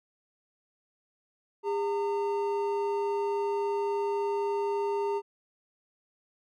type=tone pair together; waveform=triangle; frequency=404.3 / 911.8 Hz; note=G#4 / A#5; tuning=-46 / -39 cents; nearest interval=octave + major second; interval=1407 cents; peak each=-26 / -31 dBFS; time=1.63-5.22 s; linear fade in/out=50 ms; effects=none